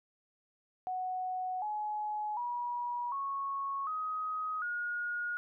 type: tone with pitch steps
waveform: sine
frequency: 740 / 845.1 / 965.2 / 1102.4 / 1259 / 1437.9 Hz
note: F#5 / G#5 / B5 / C#6 / D#6 / F#6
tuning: 0 / +30 / -40 / -10 / +20 / -50 cents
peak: -33 dBFS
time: 0.87-5.37 s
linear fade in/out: 0 ms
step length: 750 ms
effects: none